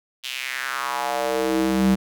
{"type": "tone with high-pass filter sweep", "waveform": "square", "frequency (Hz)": 65, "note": "C2", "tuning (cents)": -11, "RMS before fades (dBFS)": -23, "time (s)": [0.23, 1.96], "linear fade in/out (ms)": 20, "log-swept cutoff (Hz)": [3200, 170], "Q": 3.1, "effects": []}